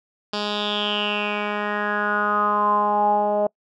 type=tone with low-pass filter sweep; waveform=10% pulse; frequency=207.7 Hz; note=G#3; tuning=in tune; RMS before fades=-22 dBFS; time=0.33-3.47 s; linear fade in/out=5 ms; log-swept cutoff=4400 to 660 Hz; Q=7.1; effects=noise-tail reverb RT60 0.1 s tail -26 dB re dry